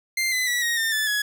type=tone with pitch steps; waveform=sawtooth; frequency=2093 / 2018 / 1946.1 / 1876.5 / 1809.5 / 1744.8 / 1682.5 Hz; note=C7 / B6 / B6 / A#6 / A6 / A6 / G#6; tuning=0 / +37 / -26 / +11 / +48 / -15 / +22 cents; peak=-18 dBFS; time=0.17-1.22 s; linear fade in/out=5 ms; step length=150 ms; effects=none